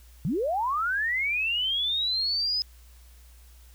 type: linear sweep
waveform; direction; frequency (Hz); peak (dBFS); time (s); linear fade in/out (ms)
sine; up; 126.6 to 5090; -24; 0.25-2.62; 0
effects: added 60 Hz sine -49 dBFS peak until 3.74 s + white hiss -59 dBFS RMS until 3.74 s